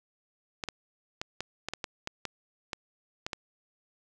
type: clicks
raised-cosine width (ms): 0.2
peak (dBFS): -16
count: 12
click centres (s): 0.638 / 0.687 / 1.215 / 1.406 / 1.686 / 1.736 / 1.842 / 2.074 / 2.253 / 2.732 / 3.265 / 3.332
effects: none